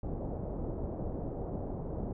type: low-pass noise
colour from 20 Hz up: pink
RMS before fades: -37 dBFS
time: 0.03-2.13 s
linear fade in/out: 5 ms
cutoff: 680 Hz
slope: 24 dB/octave
effects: none